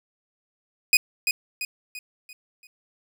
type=tone with echo; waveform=sawtooth; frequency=2489 Hz; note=D#7; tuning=in tune; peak=-10 dBFS; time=0.93-0.97 s; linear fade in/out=2 ms; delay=340 ms; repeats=5; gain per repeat=-7 dB; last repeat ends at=2.67 s; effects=none